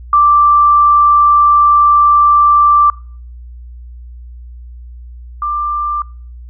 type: tone pair in turn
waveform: sine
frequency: 1174.7 / 1184.9 Hz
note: D6 / D6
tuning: 0 / +15 cents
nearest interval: unison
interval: 15 cents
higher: second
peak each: -5 / -14 dBFS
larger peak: first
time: 0.13-2.9 / 5.42-6.02 s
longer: first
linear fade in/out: 2 ms
effects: noise-tail reverb RT60 0.5 s tail -25 dB re dry + added 60 Hz sine -29 dBFS peak until 6.49 s